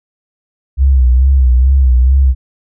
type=tone with vibrato; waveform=sine; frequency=64.7 Hz; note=C2; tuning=19 cents flat; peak=-5 dBFS; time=0.77-2.35 s; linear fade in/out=50 ms; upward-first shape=sine; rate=2.3 Hz; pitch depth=87 cents each way; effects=none